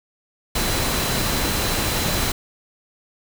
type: tone in noise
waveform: sine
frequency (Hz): 4024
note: B7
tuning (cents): +32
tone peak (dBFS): -32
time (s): 0.55-2.32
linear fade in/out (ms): 5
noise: pink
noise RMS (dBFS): -22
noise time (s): 0.55-2.32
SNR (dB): -13
effects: none